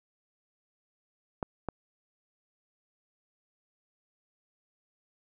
clicks, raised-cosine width 1 ms, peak -17 / -18 dBFS, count 2, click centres 1.428 / 1.687 s, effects none

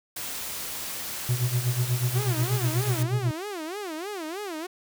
white noise, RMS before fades -34 dBFS, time 0.16-3.03 s, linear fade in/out 5 ms
triangle tone with tremolo, 123.47 Hz, B2, in tune, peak -18 dBFS, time 1.29-3.31 s, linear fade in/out 0 ms, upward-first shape sine, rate 8.2 Hz, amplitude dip 80%
sawtooth tone with vibrato, 360 Hz, F#4, 47 cents flat, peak -28 dBFS, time 2.15-4.67 s, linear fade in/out 10 ms, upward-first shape sine, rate 3.2 Hz, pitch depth 270 cents each way
effects none

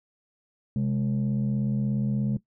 sine tone pair together, 130.84 / 207.7 Hz, C3 / G#3, 0 / 0 cents, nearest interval minor sixth, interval 800 cents, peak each -24 dBFS, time 0.76-2.37 s, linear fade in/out 2 ms, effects noise-tail reverb RT60 0.1 s tail -17 dB re dry + tanh soft clip ceiling -20 dBFS

